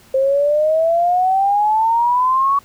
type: exponential sweep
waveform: sine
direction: up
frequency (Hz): 526 to 1129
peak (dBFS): -12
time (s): 0.14-2.59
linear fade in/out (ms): 5
effects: pink hiss -48 dBFS RMS until 2.64 s